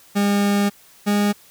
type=tone pair in turn; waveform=40% pulse; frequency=202.4 / 205.2 Hz; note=G#3 / G#3; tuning=-44 / -21 cents; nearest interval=unison; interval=23 cents; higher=second; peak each=-15 dBFS; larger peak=neither; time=0.15-0.7 / 1.06-1.33 s; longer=first; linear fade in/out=20 ms; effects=white hiss -50 dBFS RMS until 1.5 s